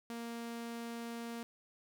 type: tone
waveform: sawtooth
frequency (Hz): 233.2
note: A#3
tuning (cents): +1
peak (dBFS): -37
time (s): 0.1-1.43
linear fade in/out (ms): 0
effects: none